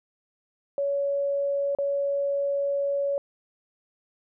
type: tone with dropouts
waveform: sine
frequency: 562 Hz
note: C#5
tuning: 24 cents sharp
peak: -23 dBFS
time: 0.78-3.18 s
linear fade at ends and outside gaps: 1 ms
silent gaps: 1.75-1.786 s
effects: none